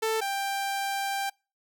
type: tone pair in turn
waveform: sawtooth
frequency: 442.9 / 789.2 Hz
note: A4 / G5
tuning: +11 / +11 cents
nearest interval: minor seventh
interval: 1000 cents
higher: second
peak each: -21 / -24 dBFS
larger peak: first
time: 0.02-0.21 / 0.21-1.3 s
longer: second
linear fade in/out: 10 ms
effects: noise-tail reverb RT60 0.3 s tail -26 dB re dry